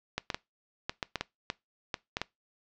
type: clicks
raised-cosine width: 0.2 ms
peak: -13 dBFS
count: 11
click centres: 0.18 / 0.302 / 0.345 / 0.895 / 1.028 / 1.157 / 1.21 / 1.501 / 1.942 / 2.169 / 2.216 s
effects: noise-tail reverb RT60 0.2 s tail -22 dB re dry + low-pass 5000 Hz 12 dB/octave